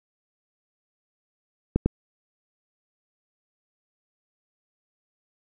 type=clicks; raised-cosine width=3 ms; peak=-7 dBFS; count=2; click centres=1.76 / 1.86 s; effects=none